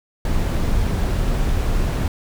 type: noise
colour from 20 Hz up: brown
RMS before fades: -19 dBFS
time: 0.25-2.08 s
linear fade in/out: 2 ms
effects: none